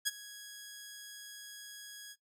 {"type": "tone with ADSR envelope", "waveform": "10% pulse", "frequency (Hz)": 1661.2, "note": "G#6", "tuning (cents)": 0, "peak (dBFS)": -19, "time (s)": [0.05, 2.16], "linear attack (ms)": 24, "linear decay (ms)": 27, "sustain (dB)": -19, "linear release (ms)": 46, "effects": ["noise-tail reverb RT60 0.1 s tail -17 dB re dry"]}